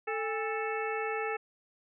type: harmonic tone with a mistuned harmonic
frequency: 440 Hz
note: A4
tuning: in tune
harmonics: 1 / 2 / 3 / 4 / 5 / 6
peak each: -34 / -37 / -39 / -40 / -41 / -42 dBFS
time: 0.07-1.37 s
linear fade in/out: 10 ms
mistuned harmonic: 2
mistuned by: -130 cents
effects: none